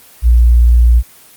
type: tone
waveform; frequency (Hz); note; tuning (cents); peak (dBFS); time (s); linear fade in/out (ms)
sine; 59.1; A#1; +24; -4; 0.22-1.03; 50
effects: white hiss -41 dBFS RMS until 1.36 s + Opus 24 kbps